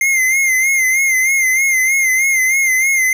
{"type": "tone with vibrato", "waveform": "square", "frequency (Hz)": 2100, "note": "C7", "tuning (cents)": 6, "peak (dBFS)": -12, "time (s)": [0.01, 3.13], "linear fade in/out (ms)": 2, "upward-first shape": "sine", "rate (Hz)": 3.2, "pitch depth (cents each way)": 59, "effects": []}